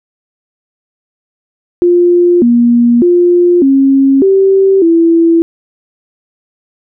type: tone with pitch steps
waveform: sine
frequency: 351 / 238.2 / 351.8 / 271.6 / 387.1 / 332.9 Hz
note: F4 / A#3 / F4 / C#4 / G4 / E4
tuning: +9 / +38 / +13 / -35 / -22 / +17 cents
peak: -4 dBFS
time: 1.82-5.42 s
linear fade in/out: 0 ms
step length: 600 ms
effects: none